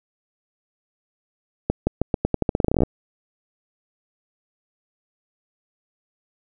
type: accelerating click train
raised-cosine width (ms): 2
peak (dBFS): -5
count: 19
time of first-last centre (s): 1.7-2.834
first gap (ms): 170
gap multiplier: 0.86
effects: none